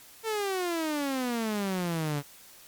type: exponential sweep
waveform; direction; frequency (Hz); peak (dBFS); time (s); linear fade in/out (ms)
sawtooth; down; 453.7 to 140.3; -24; 0.23-2.23; 50
effects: white hiss -52 dBFS RMS until 2.67 s + MP3 96 kbps